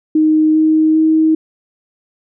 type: tone with pitch steps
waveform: sine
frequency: 311.1 / 313.8 / 316.5 Hz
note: D#4 / D#4 / D#4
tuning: 0 / +15 / +30 cents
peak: -8 dBFS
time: 0.15-1.35 s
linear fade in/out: 5 ms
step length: 400 ms
effects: none